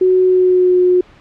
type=tone with pitch glide; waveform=sine; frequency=370 to 362 Hz; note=F#4 to F#4; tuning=0 to -38 cents; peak=-8 dBFS; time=0.01-1.01 s; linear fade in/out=5 ms; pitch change=-38 cents; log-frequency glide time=0.24-0.79 s; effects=pink hiss -45 dBFS RMS until 1.2 s + low-pass 3000 Hz 12 dB/octave

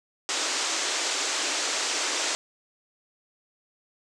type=band-pass noise; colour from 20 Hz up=white; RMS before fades=-28 dBFS; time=0.29-2.35 s; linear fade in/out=0 ms; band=280 to 7800 Hz; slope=48 dB/octave; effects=none

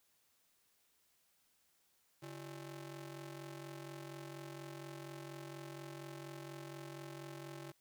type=ring-modulated tone; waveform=sawtooth; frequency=240.2 Hz; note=B3; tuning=48 cents flat; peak=-40 dBFS; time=2.22-7.72 s; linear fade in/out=10 ms; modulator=98 Hz; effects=white hiss -75 dBFS RMS until 7.8 s

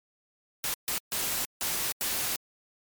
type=noise bursts at uneven times; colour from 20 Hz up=white; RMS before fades=-30 dBFS; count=5; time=0.64-0.74 / 0.88-0.98 / 1.12-1.45 / 1.61-1.92 / 2.01-2.36 s; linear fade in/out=0 ms; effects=MP3 96 kbps

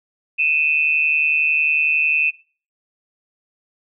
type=tone pair together; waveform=sine; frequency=2500 / 2651 Hz; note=D#7 / E7; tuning=+8 / +9 cents; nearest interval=minor second; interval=101 cents; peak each=-18 dBFS; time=0.38-2.31 s; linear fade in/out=20 ms; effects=noise-tail reverb RT60 0.4 s tail -19 dB re dry

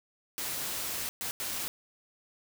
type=noise bursts at uneven times; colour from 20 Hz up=white; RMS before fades=-35 dBFS; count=3; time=0.38-1.09 / 1.21-1.31 / 1.4-1.68 s; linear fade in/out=0 ms; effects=none

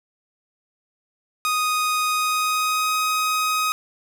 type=tone with pitch glide; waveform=sawtooth; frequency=1244.5 to 1257.5 Hz; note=D#6 to D#6; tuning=0 to +18 cents; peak=-16 dBFS; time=1.45-3.72 s; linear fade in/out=0 ms; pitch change=+18 cents; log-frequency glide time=2.05-2.96 s; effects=none

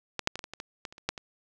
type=clicks; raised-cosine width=0.2 ms; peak=-13 / -6 / -18 / -21 / -21 / -22 / -20 / -19 / -30 / -30 / -10 / -22 dBFS; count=12; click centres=0.193 / 0.274 / 0.356 / 0.392 / 0.441 / 0.536 / 0.601 / 0.852 / 0.925 / 0.981 / 1.09 / 1.178 s; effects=none

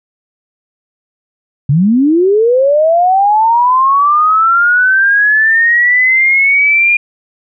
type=linear sweep; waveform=sine; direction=up; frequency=130 to 2426 Hz; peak=-6 dBFS; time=1.69-6.97 s; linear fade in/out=5 ms; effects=none

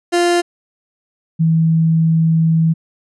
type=tone pair in turn; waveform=30% pulse / sine; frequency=348.3 / 162.35 Hz; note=F4 / E3; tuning=-5 / -26 cents; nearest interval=octave + minor second; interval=1321 cents; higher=first; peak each=-9 / -10 dBFS; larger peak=first; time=0.12-0.42 / 1.39-2.74 s; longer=second; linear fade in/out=20 ms; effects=resampled to 24000 Hz

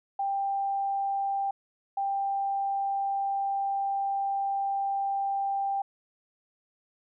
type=tone pair in turn; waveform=sine; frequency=790 / 790 Hz; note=G5 / G5; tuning=+13 / +13 cents; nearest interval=unison; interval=0 cents; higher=neither; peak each=-26 dBFS; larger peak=neither; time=0.19-1.51 / 1.97-5.82 s; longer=second; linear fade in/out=5 ms; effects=none

